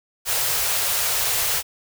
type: band-stop noise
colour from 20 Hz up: white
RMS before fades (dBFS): -22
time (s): 0.25-1.63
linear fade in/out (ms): 50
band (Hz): 150 to 400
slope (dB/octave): 48
effects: none